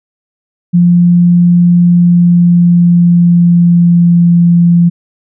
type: tone with pitch glide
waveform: sine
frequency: 174.61 to 172.01 Hz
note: F3 to F3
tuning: 0 to -26 cents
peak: -3 dBFS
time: 0.73-4.9 s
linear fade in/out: 20 ms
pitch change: -26 cents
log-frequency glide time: 1.83-4.37 s
effects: none